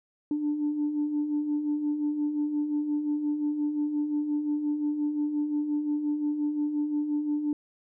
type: beating tone pair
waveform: sine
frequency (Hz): 291.5 / 297.2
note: D4 / D4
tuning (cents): -13 / +21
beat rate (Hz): 5.7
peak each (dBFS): -34 / -25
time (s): 0.31-7.53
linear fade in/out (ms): 2
effects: tanh soft clip ceiling -20 dBFS